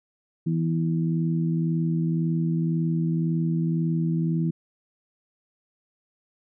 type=harmonic tone; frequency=81.9 Hz; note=E2; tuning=11 cents flat; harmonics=2 / 3 / 4; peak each=-22 / -32 / -31 dBFS; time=0.46-4.51 s; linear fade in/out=10 ms; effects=none